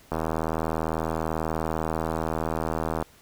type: click train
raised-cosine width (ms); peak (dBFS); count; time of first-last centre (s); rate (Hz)
1; -13; 234; 0.12-3.025; 80.2
effects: pink hiss -55 dBFS RMS until 3.21 s